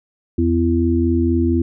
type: harmonic tone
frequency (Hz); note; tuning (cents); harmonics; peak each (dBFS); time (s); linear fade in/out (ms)
84.2; E2; +37; 1 / 3 / 4; -18 / -18 / -18; 0.38-1.62; 5
effects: none